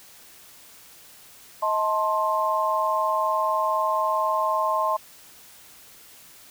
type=chord; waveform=sine; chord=A diminished; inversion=second; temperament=just; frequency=633.6 / 880 / 1056 Hz; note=Eb5 / A5 / C6; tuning=+31 / 0 / +16 cents; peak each=-26 / -27 / -23 dBFS; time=1.62-4.97 s; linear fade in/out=10 ms; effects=white hiss -49 dBFS RMS until 6.5 s